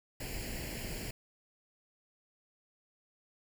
pink noise with comb filter, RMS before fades -40 dBFS, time 0.2-1.11 s, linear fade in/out 5 ms, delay 0.41 ms, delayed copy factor +0.75, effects none

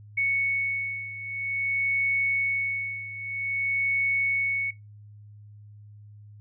sine beating tone pair, 2217 / 2217.51 Hz, C#7 / C#7, 0 / 0 cents, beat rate 0.51 Hz, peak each -26 / -30 dBFS, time 0.17-4.71 s, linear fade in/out 10 ms, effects noise-tail reverb RT60 0.2 s tail -20 dB re dry + added 104 Hz sine -45 dBFS peak until 6.4 s

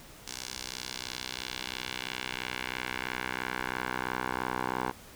10% pulse tone with band-pass filter sweep, 63 Hz, B1, 35 cents sharp, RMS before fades -36 dBFS, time 0.26-4.92 s, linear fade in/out 20 ms, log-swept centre 6200 to 970 Hz, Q 1.3, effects pink hiss -51 dBFS RMS until 5.15 s

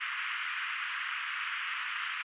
pink band-pass noise, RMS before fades -36 dBFS, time 0-2.23 s, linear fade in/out 20 ms, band 1200 to 3000 Hz, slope 48 dB/octave, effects resampled to 8000 Hz

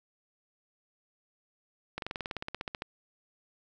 slowing click train, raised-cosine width 0.3 ms, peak -19 dBFS, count 16, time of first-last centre 1.98-2.821 s, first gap 42 ms, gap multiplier 1.04, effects none

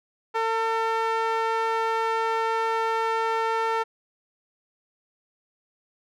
sawtooth tone with band-pass filter, 450.5 Hz, A4, 41 cents sharp, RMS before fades -25 dBFS, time 0.34-3.84 s, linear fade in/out 20 ms, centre 1100 Hz, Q 1.3, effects none

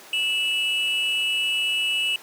triangle tone pair together, 2637 / 2927 Hz, E7 / F#7, 0 / -19 cents, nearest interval major second, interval 181 cents, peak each -23 / -22 dBFS, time 0.13-2.16 s, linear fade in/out 2 ms, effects pink hiss -44 dBFS RMS until 2.22 s + high-pass 400 Hz 12 dB/octave

